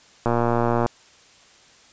click train, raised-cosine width 1 ms, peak -7 dBFS, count 72, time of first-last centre 0.26-0.862 s, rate 118 Hz, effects white hiss -52 dBFS RMS until 1.92 s + resampled to 16000 Hz

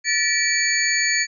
sine tone cluster, 1761 / 1918 / 2317 / 4460 / 6730 Hz, A6 / A#6 / D7 / C#8 / G#8, +1 / +49 / -24 / +10 / +22 cents, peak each -24 dBFS, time 0.04-1.27 s, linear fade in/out 50 ms, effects none

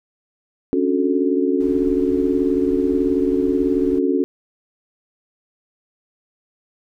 sine chord, D major seventh, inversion third, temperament just, 275.3 / 293.7 / 367.1 / 440.5 Hz, C#4 / D4 / F#4 / A4, -12 / 0 / -14 / +2 cents, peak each -19 / -24 / -20 / -23 dBFS, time 0.73-4.24 s, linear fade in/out 0 ms
brown noise, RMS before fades -36 dBFS, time 1.6-3.99 s, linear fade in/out 5 ms
effects none

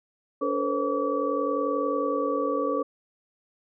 sine tone cluster, 286.2 / 444.6 / 495.4 / 536 / 1146 Hz, D4 / A4 / B4 / C5 / D6, -45 / +18 / +5 / +42 / -43 cents, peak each -30 dBFS, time 0.41-2.83 s, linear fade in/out 10 ms, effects none

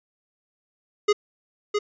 square tone with echo, 415.3 Hz, G#4, in tune, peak -16 dBFS, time 1.08-1.13 s, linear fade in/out 10 ms, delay 660 ms, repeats 1, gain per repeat -5 dB, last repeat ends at 1.79 s, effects resampled to 16000 Hz

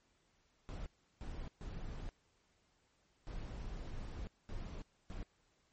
brown noise bursts at uneven times, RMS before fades -44 dBFS, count 6, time 0.69-0.86 / 1.21-1.48 / 1.61-2.09 / 3.27-4.27 / 4.49-4.82 / 5.1-5.23 s, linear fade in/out 0 ms, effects pink hiss -75 dBFS RMS until 5.72 s + MP3 32 kbps

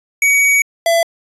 square tone pair in turn, 2257 / 671 Hz, C#7 / E5, +31 / +31 cents, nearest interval octave + major sixth, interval 2100 cents, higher first, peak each -10 / -11 dBFS, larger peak first, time 0.22-0.62 / 0.86-1.03 s, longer first, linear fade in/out 2 ms, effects resampled to 32000 Hz

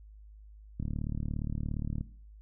click train, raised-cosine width 5 ms, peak -22 dBFS, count 46, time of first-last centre 0.8-2.01 s, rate 37.2 Hz, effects noise-tail reverb RT60 0.5 s tail -18 dB re dry + added 52 Hz sine -49 dBFS peak until 2.41 s

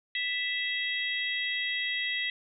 harmonic tone with a mistuned harmonic, 659.3 Hz, E5, in tune, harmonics 3 / 4 / 5 / 6, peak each -31 / -37 / -34 / -38 dBFS, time 0.15-2.3 s, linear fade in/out 2 ms, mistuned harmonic 6, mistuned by -77 cents, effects none

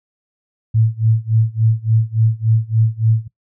sine tone with tremolo, 111.6 Hz, A2, 25 cents sharp, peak -9 dBFS, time 0.74-3.28 s, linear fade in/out 10 ms, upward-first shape sine, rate 3.5 Hz, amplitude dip 95%, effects noise-tail reverb RT60 0.1 s tail -20 dB re dry

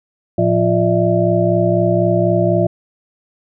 sine tone cluster, 112.4 / 176.4 / 348.2 / 595 / 659 Hz, A2 / F3 / F4 / D5 / E5, +37 / +18 / -5 / +22 / -1 cents, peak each -18 dBFS, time 0.38-2.67 s, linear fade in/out 5 ms, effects none

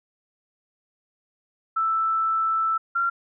sine tone pair in turn, 1322 / 1376.2 Hz, E6 / F6, +5 / -26 cents, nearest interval minor second, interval 69 cents, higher second, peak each -20 dBFS, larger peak neither, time 1.76-2.78 / 2.95-3.1 s, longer first, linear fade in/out 10 ms, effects none

